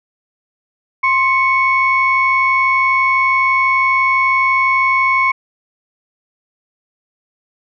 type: tone pair together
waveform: sine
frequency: 1053.3 / 2217 Hz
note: C6 / C#7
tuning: +11 / 0 cents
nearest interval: octave + minor second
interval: 1289 cents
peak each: -13 dBFS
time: 1.03-5.32 s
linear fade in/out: 10 ms
effects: tanh soft clip ceiling -3 dBFS